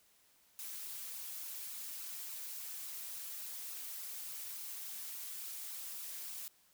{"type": "noise with flanger", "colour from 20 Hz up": "blue", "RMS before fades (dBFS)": -45, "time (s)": [0.59, 6.48], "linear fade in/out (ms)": 0, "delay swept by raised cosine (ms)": [0.74, 6.04], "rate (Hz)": 3.5, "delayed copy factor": 0.6, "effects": ["white hiss -69 dBFS RMS until 6.73 s"]}